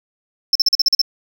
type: tone bursts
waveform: triangle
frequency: 5320 Hz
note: E8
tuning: 15 cents sharp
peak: -9 dBFS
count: 8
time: 0.53-1.016 s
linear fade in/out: 2 ms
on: 24 ms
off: 42 ms
effects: none